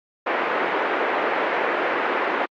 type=band-pass noise; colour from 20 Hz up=pink; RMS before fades=-23 dBFS; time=0.26-2.46 s; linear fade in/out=10 ms; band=360 to 2200 Hz; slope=24 dB/octave; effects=AAC 64 kbps